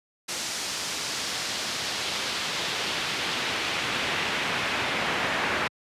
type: noise with band-pass filter sweep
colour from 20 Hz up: brown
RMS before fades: -29 dBFS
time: 0.28-5.68 s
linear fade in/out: 10 ms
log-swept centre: 6400 to 2000 Hz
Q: 1.1
effects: high-pass 100 Hz 12 dB/octave + resampled to 32000 Hz